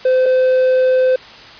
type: tone pair in turn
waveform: triangle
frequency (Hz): 514 / 514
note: C5 / C5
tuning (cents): -31 / -31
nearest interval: unison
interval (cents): 0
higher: neither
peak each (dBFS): -8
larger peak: neither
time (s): 0.05-0.26 / 0.26-1.16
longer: second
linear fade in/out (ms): 5
effects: white hiss -37 dBFS RMS until 1.59 s + resampled to 11025 Hz